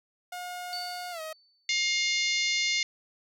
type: tone with pitch glide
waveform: sawtooth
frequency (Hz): 717 to 631.4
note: F5 to D#5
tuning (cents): +45 to +25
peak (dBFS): -32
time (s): 0.32-1.33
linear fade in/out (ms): 5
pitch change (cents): -220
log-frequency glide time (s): 1.11-1.21
type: tone with exponential decay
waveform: sine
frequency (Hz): 4516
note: C#8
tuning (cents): +31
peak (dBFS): -32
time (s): 0.73-1.7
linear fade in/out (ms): 0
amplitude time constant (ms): 210
type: harmonic tone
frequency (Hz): 710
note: F5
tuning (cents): +28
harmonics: 3 / 4 / 5 / 6 / 7 / 8 / 9 / 10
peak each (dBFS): -28 / -35 / -33 / -33 / -35 / -39 / -36 / -46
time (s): 1.69-2.83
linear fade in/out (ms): 2
effects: none